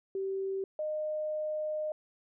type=tone pair in turn; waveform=sine; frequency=386.4 / 613.4 Hz; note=G4 / D#5; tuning=-25 / -25 cents; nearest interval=minor sixth; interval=800 cents; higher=second; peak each=-31 / -31 dBFS; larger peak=neither; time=0.15-0.64 / 0.79-1.92 s; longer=second; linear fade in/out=2 ms; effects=none